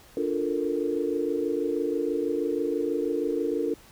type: chord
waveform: sine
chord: Bb major seventh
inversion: first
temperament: equal with one note detuned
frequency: 292.8 / 349.2 / 440 / 466.2 Hz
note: D4 / F4 / A4 / Bb4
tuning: -5 / 0 / 0 / 0 cents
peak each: -30 dBFS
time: 0.17-3.74 s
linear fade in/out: 2 ms
effects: pink hiss -53 dBFS RMS until 3.91 s